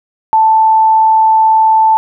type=tone; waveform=sine; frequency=881 Hz; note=A5; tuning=2 cents sharp; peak=-5 dBFS; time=0.33-1.97 s; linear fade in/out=0 ms; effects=none